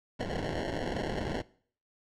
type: noise with sample-and-hold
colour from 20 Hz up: violet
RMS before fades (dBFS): -34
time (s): 0.19-1.42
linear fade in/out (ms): 10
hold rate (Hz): 1225
effects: noise-tail reverb RT60 0.5 s tail -20 dB re dry + low-pass 5000 Hz 12 dB/octave